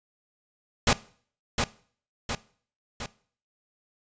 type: noise with echo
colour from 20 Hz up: pink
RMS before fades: -20 dBFS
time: 0.87-0.93 s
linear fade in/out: 2 ms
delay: 710 ms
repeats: 3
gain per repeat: -5 dB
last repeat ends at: 3.06 s
effects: noise-tail reverb RT60 0.5 s tail -20 dB re dry + resampled to 16000 Hz